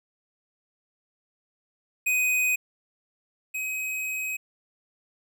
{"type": "tone pair in turn", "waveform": "square", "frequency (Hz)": [2500, 2532], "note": ["D#7", "D#7"], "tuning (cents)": [8, 30], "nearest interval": "unison", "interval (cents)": 22, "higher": "second", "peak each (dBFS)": [-22, -29], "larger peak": "first", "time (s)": [[2.06, 2.56], [3.54, 4.37]], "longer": "second", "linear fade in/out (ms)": 10, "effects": []}